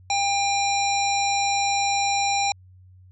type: harmonic tone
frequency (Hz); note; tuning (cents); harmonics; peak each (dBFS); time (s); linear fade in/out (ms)
800; G5; +35; 1 / 3 / 5 / 7 / 9; -22 / -27 / -29 / -30 / -32; 0.1-2.52; 2
effects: added 92 Hz sine -47 dBFS peak until 3.11 s